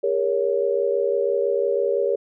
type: tone cluster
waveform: sine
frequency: 402.3 / 468.3 / 558 Hz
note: G4 / A#4 / C#5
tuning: +45 / +8 / +11 cents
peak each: -23 dBFS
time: 0.03-2.16 s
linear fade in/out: 10 ms
effects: none